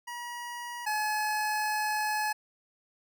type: tone pair in turn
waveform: 25% pulse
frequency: 960 / 851.4 Hz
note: B5 / G#5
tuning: -49 / +43 cents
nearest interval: major second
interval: 208 cents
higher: first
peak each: -33 / -24 dBFS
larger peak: second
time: 0.07-0.86 / 0.86-2.33 s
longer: second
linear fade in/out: 10 ms
effects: none